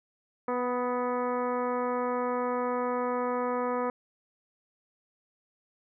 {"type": "harmonic tone with a mistuned harmonic", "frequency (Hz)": 246.9, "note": "B3", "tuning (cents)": 0, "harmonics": [1, 2, 3, 4, 5, 6, 7, 8, 9], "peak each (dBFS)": [-34, -30, -38, -34, -36, -50, -46, -50, -51], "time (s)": [0.48, 3.9], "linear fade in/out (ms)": 2, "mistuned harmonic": 5, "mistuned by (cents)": 20, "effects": []}